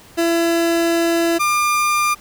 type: tone pair in turn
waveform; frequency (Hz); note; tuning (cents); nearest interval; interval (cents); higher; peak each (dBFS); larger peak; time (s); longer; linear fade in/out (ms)
30% pulse; 335.8 / 1199.4; E4 / D6; +32 / +36; octave + minor seventh; 2204; second; -12; neither; 0.17-1.39 / 1.39-2.15; first; 20
effects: pink hiss -45 dBFS RMS until 2.2 s